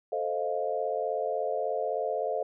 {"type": "chord", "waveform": "sine", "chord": "F dominant seventh", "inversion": "first", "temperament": "equal", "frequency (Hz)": [440, 523.3, 622.3, 698.5], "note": ["A4", "C5", "Eb5", "F5"], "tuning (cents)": [0, 0, 0, 0], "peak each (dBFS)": -33, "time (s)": [0.12, 2.43], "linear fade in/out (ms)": 5, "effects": []}